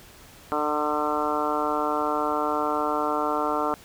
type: harmonic tone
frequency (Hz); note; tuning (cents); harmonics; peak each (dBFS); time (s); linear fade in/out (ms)
150; D3; +37; 2 / 3 / 4 / 5 / 6 / 7 / 8 / 9; -31 / -31 / -31 / -31 / -31 / -31 / -31 / -31; 0.52-3.74; 0
effects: pink hiss -49 dBFS RMS until 3.84 s